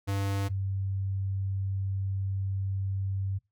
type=tone pair in turn; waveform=square / sine; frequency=98.8 / 96.88 Hz; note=G2 / G2; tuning=+14 / -20 cents; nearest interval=unison; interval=34 cents; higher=first; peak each=-28 dBFS; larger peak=neither; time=0.07-0.49 / 0.49-3.39 s; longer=second; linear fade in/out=20 ms; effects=noise-tail reverb RT60 0.2 s tail -21 dB re dry